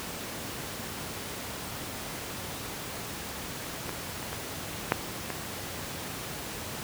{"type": "clicks", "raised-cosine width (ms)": 0.5, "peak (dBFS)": [-19, -22, -21, -6, -16], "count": 5, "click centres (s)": [3.893, 4.228, 4.33, 4.921, 5.303], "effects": ["pink hiss -37 dBFS RMS until 6.83 s", "high-pass 80 Hz 12 dB/octave"]}